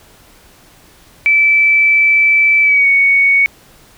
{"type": "tone with pitch glide", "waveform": "sine", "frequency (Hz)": [2317, 2228], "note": ["D7", "C#7"], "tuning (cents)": [-24, 8], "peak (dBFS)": -7, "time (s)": [1.26, 3.46], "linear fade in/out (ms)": 0, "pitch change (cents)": -68, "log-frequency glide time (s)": [2.62, 2.88], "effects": ["pink hiss -45 dBFS RMS until 3.97 s"]}